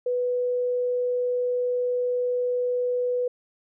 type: tone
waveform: sine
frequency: 493.9 Hz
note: B4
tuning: in tune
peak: -22 dBFS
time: 0.06-3.28 s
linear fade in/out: 5 ms
effects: none